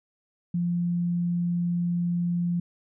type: tone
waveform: sine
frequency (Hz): 173.8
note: F3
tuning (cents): -8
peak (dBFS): -23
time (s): 0.54-2.6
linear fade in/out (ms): 5
effects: none